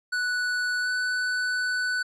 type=tone with pitch glide; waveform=square; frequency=1480 to 1493.7 Hz; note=F#6 to F#6; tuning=0 to +16 cents; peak=-25 dBFS; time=0.12-2.03 s; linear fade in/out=10 ms; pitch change=+16 cents; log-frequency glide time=0.82-0.88 s; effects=low-pass 7000 Hz 12 dB/octave